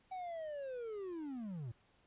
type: linear sweep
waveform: triangle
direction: down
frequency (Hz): 762 to 105.4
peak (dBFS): -39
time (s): 0.11-1.72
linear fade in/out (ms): 10
effects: pink hiss -71 dBFS RMS until 2.06 s + resampled to 8000 Hz